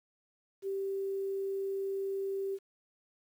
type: tone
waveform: sine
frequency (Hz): 390.4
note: G4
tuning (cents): -7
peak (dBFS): -32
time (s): 0.62-2.59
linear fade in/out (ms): 50
effects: 10-bit